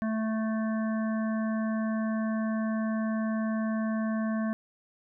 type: harmonic tone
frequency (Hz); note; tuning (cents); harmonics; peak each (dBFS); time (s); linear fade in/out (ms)
220; A3; 0; 1 / 3 / 5 / 7 / 8; -27 / -37 / -41 / -44 / -45; 0.02-4.53; 0
effects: none